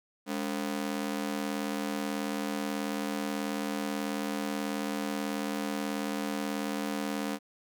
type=ring-modulated tone; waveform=sawtooth; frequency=246.7 Hz; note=B3; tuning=2 cents flat; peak=-24 dBFS; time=0.26-7.39 s; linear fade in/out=50 ms; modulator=39.2 Hz; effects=none